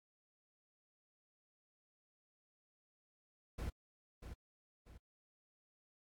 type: noise with echo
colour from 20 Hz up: brown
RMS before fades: -41 dBFS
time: 3.58-3.7 s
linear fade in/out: 10 ms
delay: 640 ms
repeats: 2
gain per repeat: -8 dB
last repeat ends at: 4.98 s
effects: AAC 64 kbps